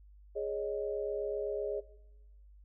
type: chord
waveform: sine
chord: Ab suspended fourth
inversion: none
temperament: equal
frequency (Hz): 415.3 / 554.4 / 622.3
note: Ab4 / Db5 / Eb5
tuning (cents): 0 / 0 / 0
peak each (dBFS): -35 / -38 / -39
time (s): 0.35-1.81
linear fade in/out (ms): 20
effects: noise-tail reverb RT60 1.0 s tail -19 dB re dry + added 50 Hz sine -54 dBFS peak until 2.64 s